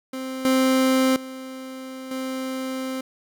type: tone with level steps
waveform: 30% pulse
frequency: 261.6 Hz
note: C4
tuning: in tune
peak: -26 / -14 / -31 / -24 dBFS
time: 0.13-3.01 s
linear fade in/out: 5 ms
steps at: 0.45 / 1.16 / 2.11 s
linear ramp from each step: 2 ms
effects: none